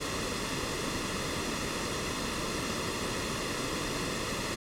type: noise with comb filter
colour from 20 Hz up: pink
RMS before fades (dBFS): -33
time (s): 0-4.56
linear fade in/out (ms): 20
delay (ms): 1.3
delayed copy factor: -0.6
effects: low-pass 8000 Hz 12 dB/octave